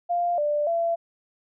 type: tone with pitch steps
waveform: sine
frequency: 698 / 591 / 675 Hz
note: F5 / D5 / E5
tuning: -1 / +11 / +41 cents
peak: -21 dBFS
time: 0.09-0.96 s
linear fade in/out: 20 ms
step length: 290 ms
effects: none